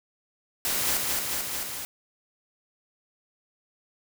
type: noise with echo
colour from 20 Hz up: white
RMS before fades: -27 dBFS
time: 0.65-0.97 s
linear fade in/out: 0 ms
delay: 220 ms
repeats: 4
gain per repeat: -2 dB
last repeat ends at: 1.85 s
effects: none